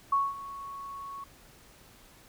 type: tone with ADSR envelope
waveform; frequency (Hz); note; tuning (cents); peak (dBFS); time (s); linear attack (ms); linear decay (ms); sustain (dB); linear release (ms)
sine; 1108.7; C#6; 0; -21; 0.12-1.24; 7; 210; -17; 4
effects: pink hiss -56 dBFS RMS until 2.28 s